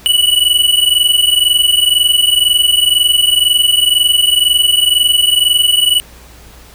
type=tone pair together; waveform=square; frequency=2938 / 2960 Hz; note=F#7 / F#7; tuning=-13 / 0 cents; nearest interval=unison; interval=13 cents; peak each=-12 dBFS; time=0.06-6 s; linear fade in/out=0 ms; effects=added 60 Hz sine -39 dBFS peak until 6.74 s + pink hiss -40 dBFS RMS until 6.74 s